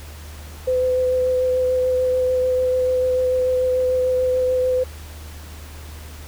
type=tone with vibrato; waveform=sine; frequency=508 Hz; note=B4; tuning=49 cents sharp; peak=-16 dBFS; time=0.67-4.84 s; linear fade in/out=10 ms; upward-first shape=sine; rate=6.8 Hz; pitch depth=11 cents each way; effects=added 76 Hz sine -35 dBFS peak until 6.27 s + pink hiss -42 dBFS RMS until 6.27 s